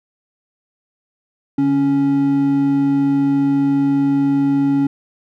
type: tone pair together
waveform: triangle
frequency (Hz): 144.19 / 278.4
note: D3 / C#4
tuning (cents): -31 / +8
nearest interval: major seventh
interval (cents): 1139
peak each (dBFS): -22 / -11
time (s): 1.58-4.87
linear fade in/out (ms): 5
effects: none